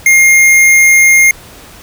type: tone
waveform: square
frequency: 2127 Hz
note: C7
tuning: 28 cents sharp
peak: -4 dBFS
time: 0.06-1.31 s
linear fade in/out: 2 ms
effects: pink hiss -35 dBFS RMS until 1.82 s

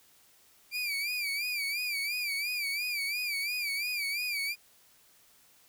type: tone with vibrato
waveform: 30% pulse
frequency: 2349 Hz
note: D7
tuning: in tune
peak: -28 dBFS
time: 0.71-4.56 s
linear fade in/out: 50 ms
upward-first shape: sine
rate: 2.9 Hz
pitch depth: 100 cents each way
effects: white hiss -62 dBFS RMS until 5.68 s

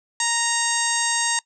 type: harmonic tone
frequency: 932 Hz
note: A#5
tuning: 1 cent flat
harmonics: 1 / 2 / 3 / 4 / 5 / 6 / 7 / 8 / 9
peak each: -27 / -27 / -32 / -29 / -31 / -33 / -27 / -29 / -27 dBFS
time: 0.2-1.39 s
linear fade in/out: 2 ms
effects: noise-tail reverb RT60 0.1 s tail -22 dB re dry

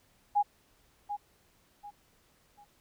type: tone with echo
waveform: sine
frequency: 822 Hz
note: G#5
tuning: 18 cents flat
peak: -22 dBFS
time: 0.35-0.43 s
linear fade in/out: 20 ms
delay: 740 ms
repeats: 3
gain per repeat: -10 dB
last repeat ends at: 2.65 s
effects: pink hiss -67 dBFS RMS until 2.8 s

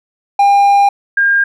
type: tone pair in turn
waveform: triangle / sine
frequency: 803 / 1610.3 Hz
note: G5 / G6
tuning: +41 / +46 cents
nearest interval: octave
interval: 1205 cents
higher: second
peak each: -4 / -8 dBFS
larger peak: first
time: 0.39-0.89 / 1.17-1.44 s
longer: first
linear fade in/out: 5 ms
effects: none

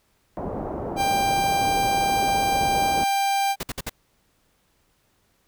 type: low-pass noise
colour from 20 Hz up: white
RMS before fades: -30 dBFS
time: 0.37-3.04 s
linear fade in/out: 0 ms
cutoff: 770 Hz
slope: 24 dB/octave
type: tone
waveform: 45% pulse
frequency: 791 Hz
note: G5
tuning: 15 cents sharp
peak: -20 dBFS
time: 0.96-3.56 s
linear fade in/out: 50 ms
type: noise bursts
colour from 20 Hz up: pink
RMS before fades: -29 dBFS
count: 4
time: 3.6-3.896 s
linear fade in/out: 5 ms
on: 32 ms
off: 56 ms
effects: pink hiss -66 dBFS RMS until 5.47 s

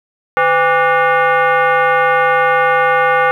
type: tone with frequency modulation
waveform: sine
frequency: 150 Hz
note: D3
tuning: 37 cents sharp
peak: -9 dBFS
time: 0.37-3.31 s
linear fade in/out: 0 ms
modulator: 658 Hz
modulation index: 2.5
effects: 8-bit

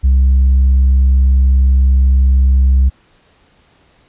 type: tone with tanh clipping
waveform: sine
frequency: 65.8 Hz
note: C2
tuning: 10 cents sharp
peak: -7 dBFS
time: 0.03-2.9 s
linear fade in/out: 20 ms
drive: 1 dB
effects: pink hiss -52 dBFS RMS until 4.08 s + resampled to 8000 Hz

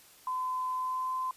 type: tone with pitch glide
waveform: sine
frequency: 1020 to 1029.5 Hz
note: C6 to C6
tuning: -44 to -28 cents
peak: -30 dBFS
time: 0.27-1.31 s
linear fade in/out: 2 ms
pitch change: +16 cents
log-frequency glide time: 0.74-1.13 s
effects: white hiss -57 dBFS RMS until 1.36 s + resampled to 32000 Hz

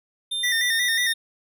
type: tone with pitch glide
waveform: square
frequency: 3600 to 3663 Hz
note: A7 to A#7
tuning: +39 to -31 cents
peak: -25 dBFS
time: 0.31-1.14 s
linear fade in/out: 10 ms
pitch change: +30 cents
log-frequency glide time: 0.66-0.77 s
type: tone with vibrato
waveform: square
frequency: 1892 Hz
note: A#6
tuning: 25 cents sharp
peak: -22 dBFS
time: 0.43-1.13 s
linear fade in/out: 10 ms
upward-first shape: square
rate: 5.5 Hz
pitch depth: 62 cents each way
effects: none

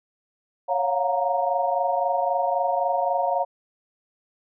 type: chord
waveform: sine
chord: Gb major seventh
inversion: second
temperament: equal with one note detuned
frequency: 554.4 / 698.5 / 722.3 / 932.3 Hz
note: Db5 / F5 / Gb5 / Bb5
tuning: 0 / 0 / -42 / 0 cents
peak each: -26 dBFS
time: 0.68-3.45 s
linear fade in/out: 20 ms
effects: none

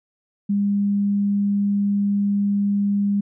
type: tone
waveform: sine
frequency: 201.9 Hz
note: G#3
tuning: 49 cents flat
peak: -17 dBFS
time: 0.49-3.21 s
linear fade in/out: 10 ms
effects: none

